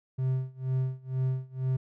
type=tone with tremolo; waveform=triangle; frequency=130.3 Hz; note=C3; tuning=7 cents flat; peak=-22 dBFS; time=0.18-1.77 s; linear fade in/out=10 ms; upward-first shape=sine; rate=2.1 Hz; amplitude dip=95%; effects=none